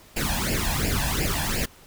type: noise with flanger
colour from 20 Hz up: pink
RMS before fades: -25 dBFS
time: 0.16-1.66 s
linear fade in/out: 10 ms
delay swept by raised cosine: 0.4 to 1.21 ms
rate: 2.8 Hz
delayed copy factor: +0.8
effects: pink hiss -51 dBFS RMS until 1.86 s